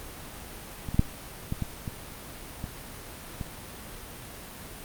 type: clicks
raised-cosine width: 5 ms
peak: -21 / -18 / -6 / -16 / -16 / -20 / -27 / -21 / -20 dBFS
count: 9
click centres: 0.888 / 0.945 / 0.994 / 1.524 / 1.623 / 1.878 / 2.121 / 2.641 / 3.412 s
effects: pink hiss -42 dBFS RMS until 4.84 s + Opus 32 kbps